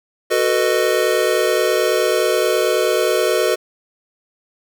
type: chord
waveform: square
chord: B dominant seventh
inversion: second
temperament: just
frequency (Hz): 370.4 / 444.5 / 493.9 / 617.4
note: F#4 / A4 / B4 / D#5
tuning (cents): +2 / +18 / 0 / -14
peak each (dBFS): -21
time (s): 0.3-3.56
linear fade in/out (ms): 20
effects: none